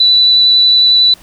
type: tone with vibrato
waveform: sine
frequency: 3969 Hz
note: B7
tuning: 8 cents sharp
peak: -5 dBFS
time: 0-1.14 s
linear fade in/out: 5 ms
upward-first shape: sine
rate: 11 Hz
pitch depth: 9 cents each way
effects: pink hiss -42 dBFS RMS until 1.22 s